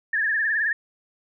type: tone with vibrato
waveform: sine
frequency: 1737 Hz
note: A6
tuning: 23 cents flat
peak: -20 dBFS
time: 0.13-0.73 s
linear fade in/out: 5 ms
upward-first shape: triangle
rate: 19 Hz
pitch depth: 110 cents each way
effects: none